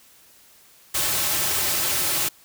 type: noise with comb filter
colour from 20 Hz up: white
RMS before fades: -23 dBFS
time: 0.94-2.29 s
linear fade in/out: 10 ms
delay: 4.2 ms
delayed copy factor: -0.55
effects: white hiss -53 dBFS RMS until 2.44 s